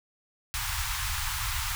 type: band-stop noise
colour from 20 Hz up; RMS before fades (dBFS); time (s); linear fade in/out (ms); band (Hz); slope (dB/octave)
pink; -31; 0.54-1.75; 0; 110 to 880; 48
effects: none